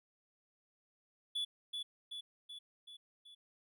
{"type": "tone with echo", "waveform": "triangle", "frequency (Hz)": 3436, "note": "A7", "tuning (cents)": -42, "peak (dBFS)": -33, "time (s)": [1.35, 1.45], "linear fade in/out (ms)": 10, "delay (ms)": 380, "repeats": 5, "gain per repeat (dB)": -4, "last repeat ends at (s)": 3.35, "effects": []}